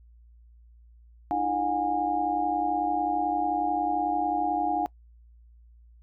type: tone cluster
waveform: sine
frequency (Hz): 303.2 / 334.4 / 721 / 817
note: D#4 / E4 / F#5 / G#5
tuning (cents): -45 / +25 / -45 / -29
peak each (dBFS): -32 / -36 / -27 / -28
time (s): 1.31-4.86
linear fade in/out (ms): 0
effects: noise-tail reverb RT60 0.1 s tail -24 dB re dry + added 58 Hz sine -51 dBFS peak until 6.02 s